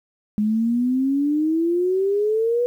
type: exponential sweep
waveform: sine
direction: up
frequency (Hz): 207.7 to 491.7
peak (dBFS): -17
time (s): 0.38-2.66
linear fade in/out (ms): 0
effects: 9-bit